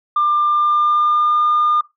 sine tone with pitch glide, 1194 to 1210.7 Hz, D6 to D#6, +28 to -48 cents, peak -11 dBFS, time 0.16-1.81 s, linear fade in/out 5 ms, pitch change +24 cents, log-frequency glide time 0.47-1.44 s, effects noise-tail reverb RT60 0.2 s tail -20 dB re dry + tanh soft clip ceiling -9 dBFS

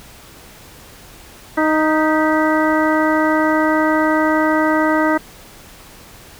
harmonic tone with a mistuned harmonic, 311.1 Hz, D#4, in tune, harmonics 1 / 2 / 3 / 4 / 5 / 6, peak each -16 / -19 / -21 / -22 / -23 / -24 dBFS, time 1.57-5.18 s, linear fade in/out 10 ms, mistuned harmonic 6, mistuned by +75 cents, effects pink hiss -41 dBFS RMS until 6.39 s

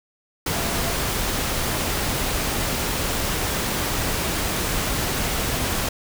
sine tone in noise, 674 Hz, E5, 38 cents sharp, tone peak -34 dBFS, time 0.56-0.94 s, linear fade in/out 5 ms, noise pink, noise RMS -24 dBFS, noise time 0.46-5.89 s, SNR -13 dB, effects none

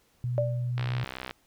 sine tone, 122.7 Hz, B2, 11 cents flat, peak -27 dBFS, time 0.24-1.04 s, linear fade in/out 0 ms
sine tone with exponential decay, 587.3 Hz, D5, in tune, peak -21 dBFS, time 0.38-0.71 s, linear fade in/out 0 ms, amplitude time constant 70 ms
click train, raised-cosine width 0.3 ms, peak -19 dBFS, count 35, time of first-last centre 0.78-1.31 s, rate 64.2 Hz
effects pink hiss -66 dBFS RMS until 1.46 s

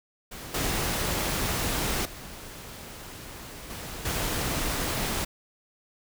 pink noise with level steps, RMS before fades -40 / -28 / -42 / -38 / -29 dBFS, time 0.31-5.25 s, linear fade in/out 10 ms, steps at 0.54 / 2.05 / 3.7 / 4.05 s, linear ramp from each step 5 ms, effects none

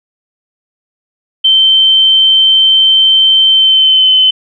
sine tone with pitch glide, 3106 to 3053 Hz, G7 to G7, -17 to -46 cents, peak -4 dBFS, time 1.44-4.31 s, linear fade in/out 10 ms, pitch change -29 cents, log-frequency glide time 3.48-4.11 s, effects none

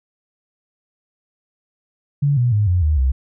sine tone with pitch steps, 142.8 / 122.18 / 104.54 / 89.44 / 76.52 / 65.47 Hz, D3 / B2 / G#2 / F2 / D#2 / C2, -48 / -18 / +12 / +42 / -28 / +2 cents, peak -13 dBFS, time 2.22-3.12 s, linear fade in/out 10 ms, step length 150 ms, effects none

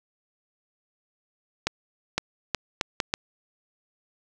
accelerating click train, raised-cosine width 0.2 ms, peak -6 dBFS, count 6, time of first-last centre 1.67-3.139 s, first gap 510 ms, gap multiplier 0.72, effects none

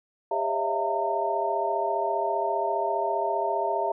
sine tone cluster, 400.5 / 552 / 643 / 678 / 913 Hz, G4 / C#5 / E5 / E5 / A#5, +37 / -7 / -43 / +49 / -36 cents, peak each -31 / -34 / -31 / -29 / -28 dBFS, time 0.31-3.92 s, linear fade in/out 5 ms, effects none

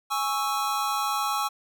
square chord, C# minor, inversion second, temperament equal, 830.6 / 1108.7 / 1318.5 Hz, G#5 / C#6 / E6, 0 / 0 / 0 cents, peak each -30 dBFS, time 0.1-1.49 s, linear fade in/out 20 ms, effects none

